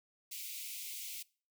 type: high-pass noise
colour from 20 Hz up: white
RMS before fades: -44 dBFS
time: 0.31-1.23 s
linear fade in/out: 10 ms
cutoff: 2100 Hz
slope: 96 dB/octave
effects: noise-tail reverb RT60 0.4 s tail -23 dB re dry